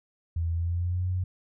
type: tone with pitch glide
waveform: sine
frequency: 83.4 to 91.48 Hz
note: E2 to F#2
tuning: +21 to -19 cents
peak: -25 dBFS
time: 0.36-1.24 s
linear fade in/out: 5 ms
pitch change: +160 cents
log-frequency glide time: 0.53-1.08 s
effects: none